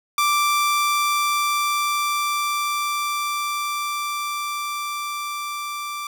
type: tone with level ramp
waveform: sawtooth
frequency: 1174.7 Hz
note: D6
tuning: in tune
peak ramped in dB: -13 to -24 dBFS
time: 0.18-6.07 s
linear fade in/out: 2 ms
effects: none

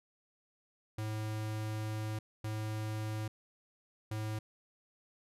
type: tone bursts at uneven times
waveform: square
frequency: 108.2 Hz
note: A2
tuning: 29 cents flat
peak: -36 dBFS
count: 3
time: 0.98-2.19 / 2.44-3.28 / 4.11-4.39 s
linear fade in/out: 5 ms
effects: resampled to 32000 Hz

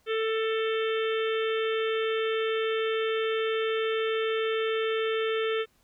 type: harmonic tone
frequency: 443.4 Hz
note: A4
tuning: 13 cents sharp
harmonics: 1 / 3 / 4 / 5 / 6 / 7 / 8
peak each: -26 / -35 / -38 / -39 / -40 / -39 / -42 dBFS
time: 0.06-5.66 s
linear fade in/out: 50 ms
effects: pink hiss -67 dBFS RMS until 5.83 s

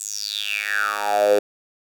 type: tone with high-pass filter sweep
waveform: 10% pulse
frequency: 103.4 Hz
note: G#2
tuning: 7 cents flat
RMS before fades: -22 dBFS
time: 0-1.39 s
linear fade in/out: 5 ms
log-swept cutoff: 7800 to 440 Hz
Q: 8.2
effects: none

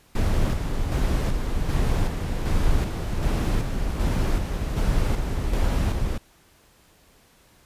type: noise with tremolo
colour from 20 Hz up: brown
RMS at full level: -21 dBFS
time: 0.15-6.18 s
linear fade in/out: 5 ms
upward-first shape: square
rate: 1.3 Hz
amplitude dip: 40%
effects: pink hiss -57 dBFS RMS until 7.65 s + resampled to 32000 Hz

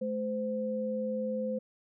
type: tone pair together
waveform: sine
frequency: 215.2 / 515 Hz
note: A3 / C5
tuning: -38 / -28 cents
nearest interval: octave + minor third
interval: 1510 cents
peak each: -34 / -32 dBFS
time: 0.01-1.59 s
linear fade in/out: 10 ms
effects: none

